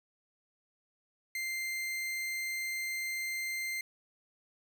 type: tone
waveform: 40% pulse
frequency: 2091 Hz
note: C7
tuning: 2 cents flat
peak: -33 dBFS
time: 1.35-3.81 s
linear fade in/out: 2 ms
effects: none